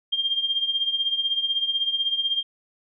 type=tone with tremolo; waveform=sine; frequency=3200 Hz; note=G7; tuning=35 cents sharp; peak=-18 dBFS; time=0.12-2.43 s; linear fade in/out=10 ms; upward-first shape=triangle; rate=16 Hz; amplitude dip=80%; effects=none